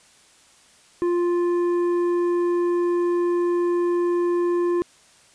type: tone with tanh clipping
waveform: triangle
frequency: 349.2 Hz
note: F4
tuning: in tune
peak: -20 dBFS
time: 1.02-4.82 s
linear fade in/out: 0 ms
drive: 12 dB
effects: white hiss -54 dBFS RMS until 5.34 s + resampled to 22050 Hz